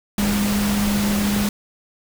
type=tone in noise; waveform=sine; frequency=204.8 Hz; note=G#3; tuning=24 cents flat; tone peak=-18 dBFS; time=0.18-1.49 s; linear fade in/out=2 ms; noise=pink; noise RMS=-25 dBFS; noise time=0.18-1.49 s; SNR=+4 dB; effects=none